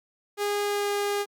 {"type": "tone with pitch glide", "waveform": "sawtooth", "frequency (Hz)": [409.9, 407.3], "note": ["G#4", "G#4"], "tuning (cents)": [-23, -34], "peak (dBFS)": -21, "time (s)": [0.37, 1.26], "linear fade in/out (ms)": 50, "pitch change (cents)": -11, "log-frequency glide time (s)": [0.64, 0.89], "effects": ["Opus 48 kbps"]}